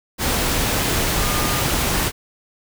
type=tone in noise; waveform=sine; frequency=1213 Hz; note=D#6; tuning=44 cents flat; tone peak=-28 dBFS; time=1.17-1.65 s; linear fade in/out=50 ms; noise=pink; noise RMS=-20 dBFS; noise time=0.18-2.12 s; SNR=-11 dB; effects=none